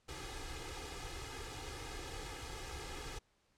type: noise with comb filter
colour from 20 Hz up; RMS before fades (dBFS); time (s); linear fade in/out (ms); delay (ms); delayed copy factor
pink; -45; 0.08-3.19; 10; 2.4; +0.85
effects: pink hiss -75 dBFS RMS until 3.57 s + low-pass 8000 Hz 12 dB/octave